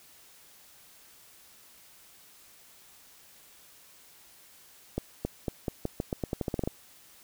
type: accelerating click train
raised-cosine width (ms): 2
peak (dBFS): -16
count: 15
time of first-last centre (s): 4.98-6.675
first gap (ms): 270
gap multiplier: 0.86
effects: white hiss -56 dBFS RMS until 7.23 s